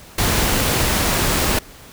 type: noise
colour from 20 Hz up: pink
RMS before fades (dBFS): -18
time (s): 0.18-1.59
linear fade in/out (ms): 5
effects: pink hiss -42 dBFS RMS until 1.92 s